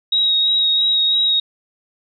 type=tone with vibrato; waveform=sine; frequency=3795 Hz; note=A#7; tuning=30 cents sharp; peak=-13 dBFS; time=0.12-1.4 s; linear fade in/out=5 ms; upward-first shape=sine; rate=3 Hz; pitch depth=18 cents each way; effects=none